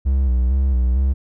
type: tone with vibrato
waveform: triangle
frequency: 64.4 Hz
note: C2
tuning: 27 cents flat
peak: -12 dBFS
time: 0.05-1.14 s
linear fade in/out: 20 ms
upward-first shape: square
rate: 2.2 Hz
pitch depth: 66 cents each way
effects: none